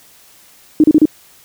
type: tone bursts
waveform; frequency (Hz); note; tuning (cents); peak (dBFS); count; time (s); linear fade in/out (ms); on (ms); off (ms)
sine; 307.3; D#4; -21; -4; 4; 0.8-1.055; 2; 39; 33
effects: white hiss -46 dBFS RMS until 1.44 s